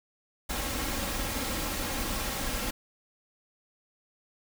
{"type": "noise with comb filter", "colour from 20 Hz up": "pink", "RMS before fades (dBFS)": -32, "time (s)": [0.49, 2.71], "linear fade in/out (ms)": 10, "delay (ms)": 3.7, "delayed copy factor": 0.5, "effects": []}